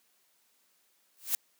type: noise with exponential growth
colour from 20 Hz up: blue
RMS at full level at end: -25 dBFS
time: 1.17-1.35 s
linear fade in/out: 0 ms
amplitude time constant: 37 ms
effects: white hiss -70 dBFS RMS until 1.59 s + high-pass 200 Hz 12 dB/octave